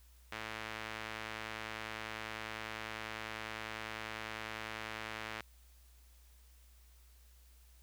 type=tone with band-pass filter; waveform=sawtooth; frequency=110 Hz; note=A2; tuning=in tune; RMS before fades=-44 dBFS; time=0.32-5.41 s; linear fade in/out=0 ms; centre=2100 Hz; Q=1.1; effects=added 60 Hz sine -59 dBFS peak until 7.82 s + white hiss -68 dBFS RMS until 7.82 s